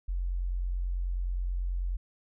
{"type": "tone", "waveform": "sine", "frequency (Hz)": 44.67, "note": "F1", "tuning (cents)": 40, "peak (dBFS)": -28, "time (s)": [0.08, 1.97], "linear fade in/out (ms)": 10, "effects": []}